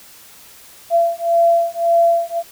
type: beating tone pair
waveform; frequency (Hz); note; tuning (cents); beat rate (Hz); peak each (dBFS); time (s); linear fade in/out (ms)
sine; 677 / 678.8; E5 / F5; +46 / -49; 1.8; -15; 0.9-2.43; 50
effects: white hiss -43 dBFS RMS until 2.51 s